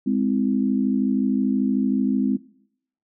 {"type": "tone cluster", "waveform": "sine", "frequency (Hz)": [206.1, 259.3, 324.8], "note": ["G#3", "C4", "E4"], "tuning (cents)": [-13, -15, -26], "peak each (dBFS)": [-22, -21, -29], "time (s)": [0.06, 2.37], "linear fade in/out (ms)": 10, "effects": ["noise-tail reverb RT60 0.7 s tail -20 dB re dry"]}